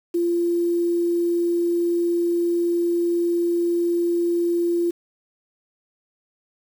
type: tone with quantisation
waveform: sine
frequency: 344.7 Hz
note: F4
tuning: 23 cents flat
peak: -18 dBFS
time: 0.14-4.91 s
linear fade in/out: 10 ms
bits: 7
effects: none